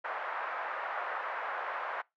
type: band-pass noise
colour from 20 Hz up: white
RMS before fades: -37 dBFS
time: 0.04-2.02 s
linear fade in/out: 10 ms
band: 600 to 1600 Hz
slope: 24 dB/octave
effects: noise-tail reverb RT60 0.2 s tail -23 dB re dry